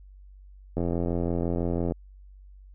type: click train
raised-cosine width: 2 ms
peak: -15 dBFS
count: 100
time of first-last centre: 0.77-1.921 s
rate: 86 Hz
effects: added 48 Hz sine -46 dBFS peak until 2.74 s